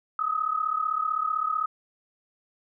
sine tone pair together, 1244.5 / 1280.2 Hz, D#6 / D#6, 0 / +49 cents, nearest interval unison, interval 49 cents, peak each -27 dBFS, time 0.19-1.66 s, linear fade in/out 2 ms, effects none

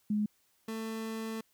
sine / 30% pulse tone pair in turn, 210 / 222.5 Hz, G#3 / A3, +19 / +20 cents, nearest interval minor second, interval 101 cents, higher second, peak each -27 / -33 dBFS, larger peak first, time 0.1-0.26 / 0.68-1.41 s, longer second, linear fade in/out 5 ms, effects white hiss -71 dBFS RMS until 1.53 s

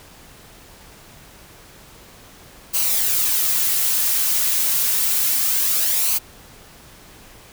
blue noise with flanger, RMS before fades -19 dBFS, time 2.73-6.19 s, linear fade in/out 20 ms, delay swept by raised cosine 0.55 to 4.35 ms, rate 0.29 Hz, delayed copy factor -0.5, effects pink hiss -45 dBFS RMS until 7.52 s

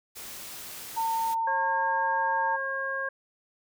white noise, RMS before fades -41 dBFS, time 0.15-1.35 s, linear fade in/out 20 ms
sine tone, 906 Hz, A#5, 50 cents flat, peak -25 dBFS, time 0.96-2.57 s, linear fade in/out 20 ms
harmonic tone, 540 Hz, C#5, 45 cents flat, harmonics 1 / 2 / 3, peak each -35 / -36 / -30 dBFS, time 1.47-3.09 s, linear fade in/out 5 ms
effects none

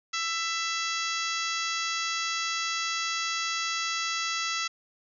harmonic tone, 665 Hz, E5, 15 cents sharp, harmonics 2 / 3 / 4 / 5 / 6 / 7 / 8 / 9 / 10, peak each -33 / -35 / -36 / -37 / -38 / -38 / -39 / -40 / -40 dBFS, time 0.13-4.68 s, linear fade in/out 10 ms, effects none

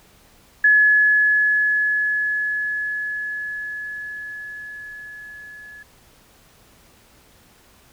sine tone with level ramp, 1702 Hz, G#6, 42 cents sharp, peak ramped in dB -10 to -38 dBFS, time 0.64-5.83 s, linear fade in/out 5 ms, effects pink hiss -53 dBFS RMS until 7.92 s

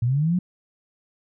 sine linear sweep, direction up, 112.7 to 185.7 Hz, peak -18 dBFS, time 0.02-0.39 s, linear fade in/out 5 ms, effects none

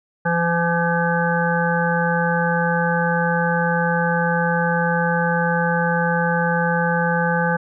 harmonic tone with a mistuned harmonic, 170 Hz, F3, 46 cents flat, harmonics 1 / 3 / 5 / 7 / 9 / 10, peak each -21 / -23 / -23 / -30 / -23 / -29 dBFS, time 0.25-7.57 s, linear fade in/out 10 ms, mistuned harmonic 10, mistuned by -29 cents, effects none

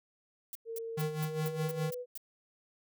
violet noise bursts, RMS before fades -42 dBFS, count 8, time 0.53-2.176 s, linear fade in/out 0 ms, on 22 ms, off 210 ms
sine tone with pitch glide, 455.6 to 494 Hz, A#4 to B4, -40 to 0 cents, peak -37 dBFS, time 0.65-2.06 s, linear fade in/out 50 ms, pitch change +140 cents, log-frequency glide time 1.02-1.83 s
square tone with tremolo, 154.9 Hz, D#3, 7 cents flat, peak -31 dBFS, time 0.97-1.91 s, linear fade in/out 10 ms, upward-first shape sine, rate 4.9 Hz, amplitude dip 75%
effects none

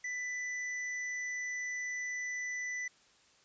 sine tone with tanh clipping, 1988 Hz, B6, 11 cents sharp, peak -37 dBFS, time 0.04-2.88 s, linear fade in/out 5 ms, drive 18 dB, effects white hiss -65 dBFS RMS until 3.44 s + resampled to 16000 Hz

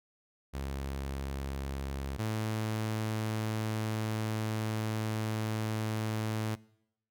sawtooth tone pair in turn, 68.3 / 109.27 Hz, C#2 / A2, -25 / -12 cents, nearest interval minor sixth, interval 813 cents, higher second, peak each -31 / -27 dBFS, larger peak second, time 0.53-2.18 / 2.18-6.56 s, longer second, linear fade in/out 20 ms, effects noise-tail reverb RT60 0.8 s tail -23 dB re dry

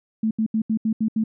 sine tone bursts, 220.1 Hz, A3, 1 cent sharp, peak -18 dBFS, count 7, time 0.23-1.239 s, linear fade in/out 5 ms, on 79 ms, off 76 ms, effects none

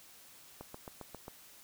click train, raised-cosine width 1 ms, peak -30 dBFS, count 6, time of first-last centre 0.61-1.281 s, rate 7.45 Hz, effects white hiss -57 dBFS RMS until 1.63 s

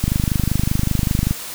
click train, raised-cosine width 5 ms, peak -5 dBFS, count 33, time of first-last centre 0.04-1.31 s, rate 25.2 Hz, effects white hiss -31 dBFS RMS until 1.54 s

